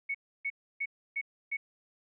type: tone bursts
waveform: sine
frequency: 2217 Hz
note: C#7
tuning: in tune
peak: -30 dBFS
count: 5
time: 0.09-1.57 s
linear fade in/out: 10 ms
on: 56 ms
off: 300 ms
effects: none